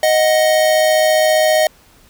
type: tone pair together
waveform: square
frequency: 624.1 / 739 Hz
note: D#5 / F#5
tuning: +5 / -2 cents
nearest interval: minor third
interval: 293 cents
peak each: -12 / -19 dBFS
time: 0.03-1.67 s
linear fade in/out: 2 ms
effects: pink hiss -49 dBFS RMS until 2.09 s